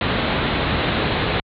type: low-pass noise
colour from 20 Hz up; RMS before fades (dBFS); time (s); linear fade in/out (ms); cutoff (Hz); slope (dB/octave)
pink; -20; 0.01-1.4; 2; 4100; 96
effects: high-pass 60 Hz 12 dB/octave